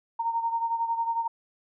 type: beating tone pair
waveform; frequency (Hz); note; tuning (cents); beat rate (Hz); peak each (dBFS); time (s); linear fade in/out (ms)
sine; 920 / 931; A#5 / A#5; -23 / -2; 11; -26 / -32; 0.19-1.28; 10
effects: none